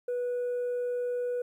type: tone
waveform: sine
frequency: 490 Hz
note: B4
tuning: 14 cents flat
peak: -26 dBFS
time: 0.08-1.42 s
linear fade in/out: 5 ms
effects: tanh soft clip ceiling -27 dBFS + 11-bit